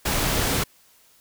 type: noise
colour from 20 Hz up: pink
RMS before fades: -23 dBFS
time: 0.05-0.64 s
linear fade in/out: 10 ms
effects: white hiss -57 dBFS RMS until 1.2 s